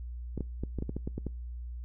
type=clicks; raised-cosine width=3 ms; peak=-21 dBFS; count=10; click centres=0.377 / 0.407 / 0.636 / 0.787 / 0.824 / 0.894 / 0.966 / 1.075 / 1.18 / 1.267 s; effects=noise-tail reverb RT60 0.3 s tail -25 dB re dry + added 60 Hz sine -37 dBFS peak until 1.84 s